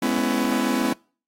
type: chord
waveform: 40% pulse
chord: C# minor seventh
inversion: second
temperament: just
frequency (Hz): 207.9 / 249.5 / 277.2 / 332.6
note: G#3 / B3 / C#4 / E4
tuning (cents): +2 / +18 / 0 / +16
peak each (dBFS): -27 / -23 / -26 / -27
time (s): 0.02-0.93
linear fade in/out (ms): 5
effects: noise-tail reverb RT60 0.4 s tail -25 dB re dry + AAC 48 kbps